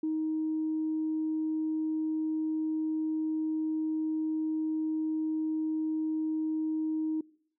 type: tone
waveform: sine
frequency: 313.8 Hz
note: D#4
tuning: 15 cents sharp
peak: -27 dBFS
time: 0.03-7.21 s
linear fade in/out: 5 ms
effects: noise-tail reverb RT60 0.6 s tail -23 dB re dry + tanh soft clip ceiling -23 dBFS